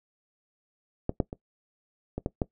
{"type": "clicks", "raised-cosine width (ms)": 2, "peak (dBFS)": [-13, -10, -22, -18, -14, -12], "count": 6, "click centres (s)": [1.094, 1.202, 1.329, 2.18, 2.261, 2.418], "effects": ["noise-tail reverb RT60 0.1 s tail -19 dB re dry"]}